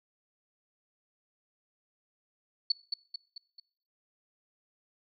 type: tone with echo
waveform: sine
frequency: 4435 Hz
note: C#8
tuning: in tune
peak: -22 dBFS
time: 2.7-2.72 s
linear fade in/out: 5 ms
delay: 220 ms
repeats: 4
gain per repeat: -6 dB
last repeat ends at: 3.6 s
effects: noise-tail reverb RT60 0.7 s tail -23 dB re dry